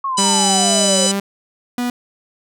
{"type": "exponential sweep", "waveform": "sine", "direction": "down", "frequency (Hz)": [1108.7, 523.3], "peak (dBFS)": -18, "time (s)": [0.04, 1.07], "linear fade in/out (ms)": 5}
{"type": "harmonic tone", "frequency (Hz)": 998, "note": "B5", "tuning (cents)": 18, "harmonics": [3, 4, 5, 6, 7, 8, 9], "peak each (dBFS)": [-23, -23, -23, -23, -23, -23, -23], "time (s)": [0.17, 1.12], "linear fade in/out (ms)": 10}
{"type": "tone with vibrato", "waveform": "sawtooth", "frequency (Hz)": 196, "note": "G3", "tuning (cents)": 0, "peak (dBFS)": -14, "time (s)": [0.18, 1.2], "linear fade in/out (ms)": 5, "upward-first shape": "sine", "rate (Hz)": 2.2, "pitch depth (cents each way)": 24}
{"type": "tone", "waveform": "45% pulse", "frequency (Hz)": 244.6, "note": "B3", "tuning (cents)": -16, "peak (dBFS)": -18, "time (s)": [1.78, 1.9], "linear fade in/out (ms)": 2}
{"effects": []}